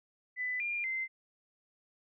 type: tone with pitch steps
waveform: sine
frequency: 1999 / 2402 / 2074 Hz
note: B6 / D7 / C7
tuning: +20 / +38 / -16 cents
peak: -32 dBFS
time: 0.36-1.08 s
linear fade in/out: 50 ms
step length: 240 ms
effects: none